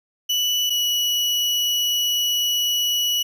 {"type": "tone pair in turn", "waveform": "35% pulse", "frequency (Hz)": [2963, 2936], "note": ["F#7", "F#7"], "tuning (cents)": [2, -14], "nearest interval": "unison", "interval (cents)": 16, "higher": "first", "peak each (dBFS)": -17, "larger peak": "neither", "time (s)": [[0.29, 0.7], [0.7, 3.23]], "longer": "second", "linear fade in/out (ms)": 10, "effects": []}